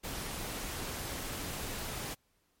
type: noise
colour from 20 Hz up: pink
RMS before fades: -39 dBFS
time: 0.03-2.15 s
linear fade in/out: 20 ms
effects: pink hiss -74 dBFS RMS until 2.6 s + MP3 64 kbps